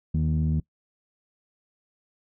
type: tone with low-pass filter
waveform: sawtooth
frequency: 77.9 Hz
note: D#2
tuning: 3 cents sharp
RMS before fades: -24 dBFS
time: 0.14-0.6 s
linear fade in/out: 5 ms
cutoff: 190 Hz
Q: 6.8
effects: noise-tail reverb RT60 0.1 s tail -22 dB re dry

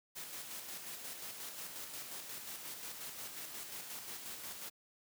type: noise with tremolo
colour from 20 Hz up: white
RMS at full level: -45 dBFS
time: 0.15-4.7 s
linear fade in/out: 20 ms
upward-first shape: square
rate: 5.6 Hz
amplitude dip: 35%
effects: high-pass 100 Hz 12 dB/octave

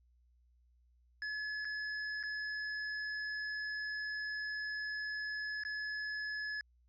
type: tone with dropouts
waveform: square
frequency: 1706 Hz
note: G#6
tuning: 46 cents sharp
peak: -38 dBFS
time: 1.22-6.61 s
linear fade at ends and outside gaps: 1 ms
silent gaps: 1.647-1.652 / 2.229-2.236 / 5.636-5.65 s
effects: added 60 Hz sine -66 dBFS peak until 6.88 s + resampled to 16000 Hz

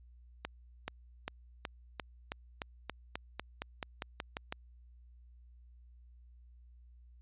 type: accelerating click train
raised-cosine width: 0.3 ms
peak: -21 dBFS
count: 16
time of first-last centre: 0.45-4.525 s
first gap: 430 ms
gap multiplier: 0.93
effects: added 60 Hz sine -55 dBFS peak until 7.21 s + resampled to 8000 Hz

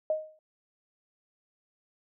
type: tone with exponential decay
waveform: sine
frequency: 623 Hz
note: D#5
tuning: 2 cents sharp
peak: -22 dBFS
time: 0.1-0.39 s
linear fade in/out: 2 ms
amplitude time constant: 61 ms
effects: none

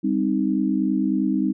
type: chord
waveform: sine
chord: C minor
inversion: second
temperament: equal with one note detuned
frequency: 198.39 / 261.6 / 311.1 Hz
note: G3 / C4 / Eb4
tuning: +21 / 0 / 0 cents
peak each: -23 dBFS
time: 0.03-1.53 s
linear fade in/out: 20 ms
effects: none

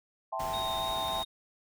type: chord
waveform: sine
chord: A minor seventh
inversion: second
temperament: equal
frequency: 659.3 / 784 / 880 / 1046.5 Hz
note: E5 / G5 / A5 / C6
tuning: 0 / 0 / 0 / 0 cents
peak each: -37 dBFS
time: 0.32-1.23 s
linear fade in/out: 10 ms
type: noise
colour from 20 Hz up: pink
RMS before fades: -42 dBFS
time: 0.39-1.24 s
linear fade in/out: 10 ms
type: tone with vibrato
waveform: triangle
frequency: 3708 Hz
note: A#7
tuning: 10 cents flat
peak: -34 dBFS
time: 0.53-1.25 s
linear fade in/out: 10 ms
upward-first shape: sine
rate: 3.4 Hz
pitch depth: 12 cents each way
effects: none

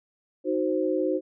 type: chord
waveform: sine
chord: C diminished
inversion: first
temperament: equal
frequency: 311.1 / 370 / 523.3 Hz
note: Eb4 / Gb4 / C5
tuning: 0 / 0 / 0 cents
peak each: -27 dBFS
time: 0.44-1.21 s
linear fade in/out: 50 ms
effects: none

